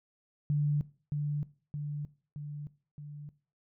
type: tone with echo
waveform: sine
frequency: 146.83 Hz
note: D3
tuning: in tune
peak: -25 dBFS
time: 0.5-0.81 s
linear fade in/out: 0 ms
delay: 620 ms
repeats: 4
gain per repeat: -4 dB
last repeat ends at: 3.29 s
effects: noise-tail reverb RT60 0.4 s tail -19 dB re dry